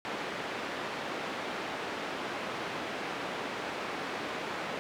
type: band-pass noise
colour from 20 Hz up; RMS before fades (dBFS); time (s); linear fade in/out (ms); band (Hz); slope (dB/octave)
pink; -37; 0.05-4.79; 0; 300 to 2800; 12
effects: none